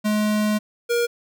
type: tone pair in turn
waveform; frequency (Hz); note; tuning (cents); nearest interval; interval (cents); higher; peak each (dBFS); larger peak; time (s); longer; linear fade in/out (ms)
square; 211.7 / 474.1; G#3 / A#4; +33 / +29; octave + major second; 1396; second; -19; neither; 0.04-0.59 / 0.89-1.07; first; 20
effects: none